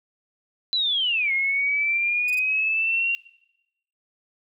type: linear two-way sweep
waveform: sine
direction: down then up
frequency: 4047 to 2139 to 2768 Hz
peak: -20 dBFS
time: 0.73-3.15 s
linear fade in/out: 0 ms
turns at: 1.32 s
type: tone bursts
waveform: 10% pulse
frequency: 2457 Hz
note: D#7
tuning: 22 cents flat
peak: -27 dBFS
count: 3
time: 2.28-2.392 s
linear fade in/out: 2 ms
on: 22 ms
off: 23 ms
effects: noise-tail reverb RT60 0.9 s tail -22 dB re dry